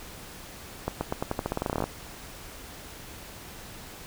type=accelerating click train; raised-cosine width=1 ms; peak=-13 dBFS; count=18; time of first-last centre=0.88-1.84 s; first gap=130 ms; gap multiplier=0.88; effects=pink hiss -44 dBFS RMS until 4.06 s